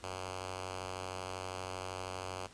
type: tone with notch filter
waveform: 5% pulse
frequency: 92.7 Hz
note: F#2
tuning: 4 cents sharp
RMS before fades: -42 dBFS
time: 0.03-2.47 s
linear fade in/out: 5 ms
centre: 220 Hz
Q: 0.69
effects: pink hiss -57 dBFS RMS until 2.53 s + resampled to 22050 Hz